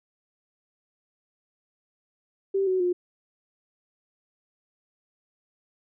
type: tone with pitch steps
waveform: sine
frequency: 390 / 373 / 356.8 Hz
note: G4 / F#4 / F4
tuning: -9 / +14 / +37 cents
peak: -21 dBFS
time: 2.54-2.93 s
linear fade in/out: 10 ms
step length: 130 ms
effects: none